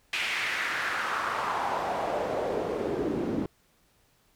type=noise with band-pass filter sweep; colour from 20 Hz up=pink; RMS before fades=-30 dBFS; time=0.13-3.46 s; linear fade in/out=2 ms; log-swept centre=2600 to 270 Hz; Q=2.6; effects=pink hiss -66 dBFS RMS until 4.35 s